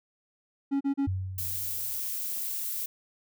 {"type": "tone bursts", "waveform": "triangle", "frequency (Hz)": 277.2, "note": "C#4", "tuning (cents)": 0, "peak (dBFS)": -22, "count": 3, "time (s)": [0.71, 1.072], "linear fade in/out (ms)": 20, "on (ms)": 98, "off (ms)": 34}
{"type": "tone with exponential decay", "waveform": "sine", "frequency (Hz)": 94, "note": "F#2", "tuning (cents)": 28, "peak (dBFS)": -25, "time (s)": [1.07, 2.13], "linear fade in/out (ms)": 5, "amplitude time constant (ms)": 230}
{"type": "noise", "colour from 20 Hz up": "violet", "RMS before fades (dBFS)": -33, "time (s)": [1.38, 2.86], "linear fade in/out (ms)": 5}
{"effects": []}